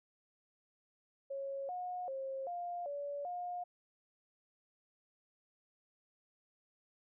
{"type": "tone with pitch steps", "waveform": "sine", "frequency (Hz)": [549, 723, 536, 702, 572, 712], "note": ["C#5", "F#5", "C5", "F5", "D5", "F5"], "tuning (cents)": [-17, -40, 42, 9, -46, 33], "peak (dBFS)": -38, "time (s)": [1.3, 3.64], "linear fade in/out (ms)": 10, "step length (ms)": 390, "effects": []}